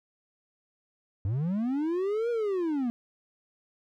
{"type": "linear two-way sweep", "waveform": "triangle", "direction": "up then down", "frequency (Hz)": [90.1, 481.8, 228.8], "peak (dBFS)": -24, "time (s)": [1.25, 2.9], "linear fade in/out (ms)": 0, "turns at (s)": 2.3, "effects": []}